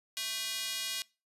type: tone with high-pass filter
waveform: square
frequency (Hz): 221.5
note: A3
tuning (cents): +12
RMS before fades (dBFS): -36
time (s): 0.17-1.02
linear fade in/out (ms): 0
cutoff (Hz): 3300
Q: 1.4
effects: noise-tail reverb RT60 0.3 s tail -23 dB re dry + resampled to 32000 Hz